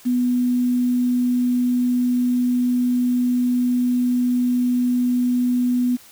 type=tone with quantisation; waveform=sine; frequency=246.9 Hz; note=B3; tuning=in tune; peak=-16 dBFS; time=0.05-5.97 s; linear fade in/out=20 ms; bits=7; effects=white hiss -47 dBFS RMS until 6.11 s